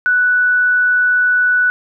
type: tone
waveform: sine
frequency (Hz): 1482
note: F#6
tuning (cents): +2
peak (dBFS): -10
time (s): 0.06-1.7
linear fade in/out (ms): 0
effects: none